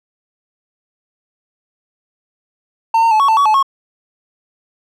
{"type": "tone with pitch steps", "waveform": "triangle", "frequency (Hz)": [905, 915, 865, 1113, 887, 1128, 862, 1093], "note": ["A5", "A#5", "A5", "C#6", "A5", "C#6", "A5", "C#6"], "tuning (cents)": [48, -32, -30, 7, 14, 30, -36, -25], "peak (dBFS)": -7, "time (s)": [2.94, 3.628], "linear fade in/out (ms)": 5, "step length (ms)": 86, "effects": []}